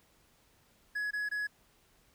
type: tone bursts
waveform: triangle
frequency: 1683 Hz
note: G#6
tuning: 23 cents sharp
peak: -30 dBFS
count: 3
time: 0.95-1.472 s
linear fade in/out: 10 ms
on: 160 ms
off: 21 ms
effects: pink hiss -67 dBFS RMS until 2.14 s